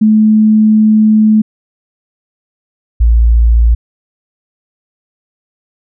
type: tone pair in turn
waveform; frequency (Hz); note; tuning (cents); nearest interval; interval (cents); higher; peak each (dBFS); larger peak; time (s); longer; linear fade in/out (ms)
sine; 215.9 / 57.29; A3 / A#1; -33 / -29; octave + major seventh; 2296; first; -4; neither; 0.01-1.42 / 3-3.75; first; 10
effects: none